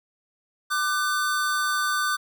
square tone pair together, 1189 / 1510 Hz, D6 / F#6, +21 / +35 cents, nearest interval major third, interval 414 cents, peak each -26 dBFS, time 0.7-2.17 s, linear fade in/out 20 ms, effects none

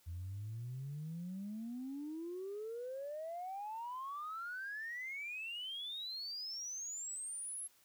sine exponential sweep, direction up, 82.41 to 11250 Hz, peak -40 dBFS, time 0.06-7.68 s, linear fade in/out 20 ms, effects tanh soft clip ceiling -37 dBFS + white hiss -69 dBFS RMS until 7.84 s

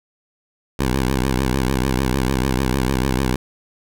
10% pulse tone with vibrato, 65 Hz, C2, 11 cents flat, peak -9 dBFS, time 0.79-3.36 s, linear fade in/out 5 ms, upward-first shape triangle, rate 6.7 Hz, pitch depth 130 cents each way, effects none

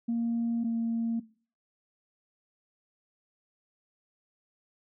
sine tone pair in turn, 232.8 / 229.7 Hz, A#3 / A#3, -2 / -25 cents, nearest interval unison, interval 23 cents, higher first, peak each -25 dBFS, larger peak neither, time 0.08-0.64 / 0.64-1.2 s, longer neither, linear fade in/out 10 ms, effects noise-tail reverb RT60 0.4 s tail -19 dB re dry + tanh soft clip ceiling -23 dBFS

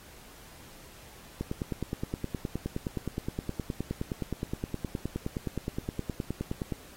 click train, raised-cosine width 3 ms, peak -18 dBFS, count 52, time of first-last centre 1.41-6.723 s, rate 9.6 Hz, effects pink hiss -52 dBFS RMS until 6.96 s + AAC 48 kbps

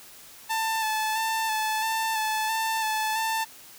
sawtooth tone with vibrato, 880 Hz, A5, in tune, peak -21 dBFS, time 0.49-3.45 s, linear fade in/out 20 ms, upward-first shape square, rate 1.5 Hz, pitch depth 21 cents each way, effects white hiss -48 dBFS RMS until 3.78 s

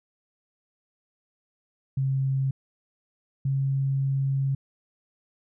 sine tone pair in turn, 134.5 / 136.14 Hz, C3 / C#3, +48 / -31 cents, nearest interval unison, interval 21 cents, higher second, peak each -22 dBFS, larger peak neither, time 1.97-2.51 / 3.45-4.55 s, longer second, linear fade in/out 5 ms, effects none

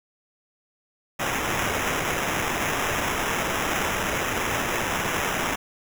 white noise with sample-and-hold, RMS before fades -26 dBFS, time 1.19-5.56 s, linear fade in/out 10 ms, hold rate 4410 Hz, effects none

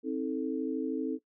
sine chord, A diminished, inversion first, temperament just, 264 / 316.8 / 440 Hz, C4 / Eb4 / A4, +16 / +31 / 0 cents, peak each -33 / -34 / -35 dBFS, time 0.03-1.19 s, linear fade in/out 50 ms, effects noise-tail reverb RT60 0.1 s tail -17 dB re dry

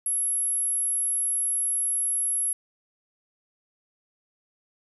sine tone, 11190 Hz, F9, 2 cents sharp, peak -22 dBFS, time 0.06-2.53 s, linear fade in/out 2 ms, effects tanh soft clip ceiling -19 dBFS + 10-bit

